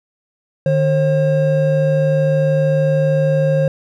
triangle tone pair together, 152.18 / 537 Hz, D#3 / C5, -38 / +45 cents, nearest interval octave + minor seventh, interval 2183 cents, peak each -13 dBFS, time 0.66-3.68 s, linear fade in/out 2 ms, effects none

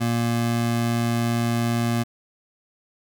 square tone pair together, 117.5 / 235 Hz, A#2 / A#3, +14 / +14 cents, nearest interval octave, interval 1200 cents, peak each -24 / -24 dBFS, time 0-2.04 s, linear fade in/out 20 ms, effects none

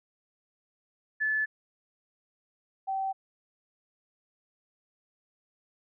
sine tone pair in turn, 1733 / 772 Hz, A6 / G5, -27 / -27 cents, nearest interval octave + major second, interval 1400 cents, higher first, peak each -25 / -28 dBFS, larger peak first, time 1.2-1.46 / 2.87-3.13 s, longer neither, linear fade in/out 20 ms, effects none

